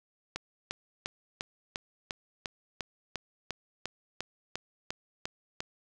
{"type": "click train", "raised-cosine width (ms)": 0.2, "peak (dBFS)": -17, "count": 16, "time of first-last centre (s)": [0.36, 5.605], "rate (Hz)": 2.86, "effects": []}